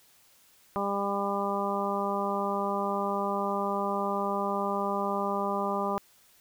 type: harmonic tone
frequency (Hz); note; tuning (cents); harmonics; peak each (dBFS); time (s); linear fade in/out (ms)
199.8; G3; +33; 1 / 2 / 3 / 4 / 5 / 6; -34 / -34 / -34 / -34 / -34 / -34; 0.76-5.98; 0
effects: white hiss -61 dBFS RMS until 6.4 s